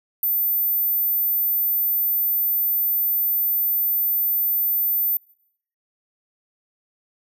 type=tone; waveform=sine; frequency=14080 Hz; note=A9; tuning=in tune; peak=-16 dBFS; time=0.23-5.17 s; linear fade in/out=2 ms; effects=noise-tail reverb RT60 0.6 s tail -24 dB re dry + tanh soft clip ceiling -17 dBFS